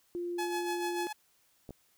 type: tone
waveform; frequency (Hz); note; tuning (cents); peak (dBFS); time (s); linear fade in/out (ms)
sine; 349.2; F4; 0; -33; 0.15-1.07; 0
type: tone with tremolo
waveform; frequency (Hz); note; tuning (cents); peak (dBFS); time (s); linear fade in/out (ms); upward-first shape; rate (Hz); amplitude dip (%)
sawtooth; 850; G#5; +40; -29; 0.38-1.13; 10; sine; 6.8; 55
type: clicks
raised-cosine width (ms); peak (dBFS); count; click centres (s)
2; -31; 2; 1.692 / 1.707
effects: white hiss -69 dBFS RMS until 1.97 s